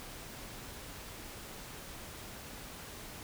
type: silence
effects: pink hiss -47 dBFS RMS until 3.23 s